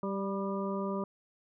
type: harmonic tone with a mistuned harmonic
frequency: 196 Hz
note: G3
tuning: in tune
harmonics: 1 / 2 / 3 / 5 / 6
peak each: -34 / -37 / -39 / -41 / -42 dBFS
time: 0.03-1.04 s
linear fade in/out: 2 ms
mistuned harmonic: 6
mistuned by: +34 cents
effects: none